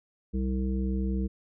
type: harmonic tone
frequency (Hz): 64.5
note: C2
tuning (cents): -24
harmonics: 1 / 3 / 5 / 7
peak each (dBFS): -28 / -30 / -37 / -41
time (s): 0.33-1.28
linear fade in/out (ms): 20
effects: none